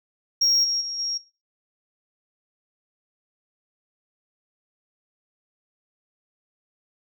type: tone with level steps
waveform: sine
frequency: 5588 Hz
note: F8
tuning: in tune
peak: -14 / -21 / -28 / -24 dBFS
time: 0.41-1.18 s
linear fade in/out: 10 ms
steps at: 0.63 / 0.8 / 0.98 s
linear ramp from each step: 20 ms
effects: noise-tail reverb RT60 0.3 s tail -18 dB re dry + tanh soft clip ceiling -15 dBFS